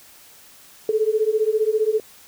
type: beating tone pair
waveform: sine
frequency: 426.5 / 441.5 Hz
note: G#4 / A4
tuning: +46 / +6 cents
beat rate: 15 Hz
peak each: -20 dBFS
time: 0.89-2 s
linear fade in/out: 2 ms
effects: white hiss -48 dBFS RMS until 2.27 s